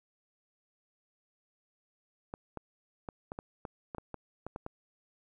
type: clicks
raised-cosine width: 1 ms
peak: -25 dBFS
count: 12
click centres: 2.339 / 2.573 / 3.088 / 3.319 / 3.389 / 3.652 / 3.948 / 3.983 / 4.143 / 4.466 / 4.561 / 4.664 s
effects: 11-bit